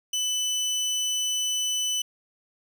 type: tone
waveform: 25% pulse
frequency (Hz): 3000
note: F#7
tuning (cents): +23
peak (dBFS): -21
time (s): 0.13-2.02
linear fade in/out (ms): 5
effects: 9-bit